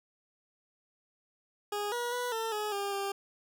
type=tone with pitch steps; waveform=20% pulse; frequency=412.5 / 481.1 / 491 / 449.3 / 422.2 / 401 / 396.5 Hz; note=G#4 / B4 / B4 / A4 / G#4 / G4 / G4; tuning=-12 / -45 / -10 / +36 / +29 / +39 / +20 cents; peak=-27 dBFS; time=1.72-3.12 s; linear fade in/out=5 ms; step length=200 ms; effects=none